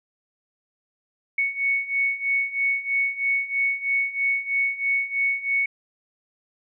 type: beating tone pair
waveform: sine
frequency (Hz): 2217 / 2220.1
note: C#7 / C#7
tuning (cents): 0 / +2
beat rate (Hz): 3.1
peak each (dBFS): -26 / -23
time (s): 1.38-5.66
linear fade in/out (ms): 5
effects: none